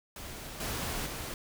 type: noise with level steps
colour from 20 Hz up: pink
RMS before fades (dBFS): -43 / -35 / -39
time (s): 0.16-1.34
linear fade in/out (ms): 2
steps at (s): 0.6 / 1.06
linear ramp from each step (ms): 5
effects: none